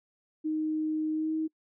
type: tone with pitch glide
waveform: sine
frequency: 311.1 to 316 Hz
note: D#4 to D#4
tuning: 0 to +27 cents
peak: -27 dBFS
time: 0.44-1.48 s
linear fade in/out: 20 ms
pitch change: +27 cents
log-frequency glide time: 1.12-1.33 s
effects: noise-tail reverb RT60 0.1 s tail -26 dB re dry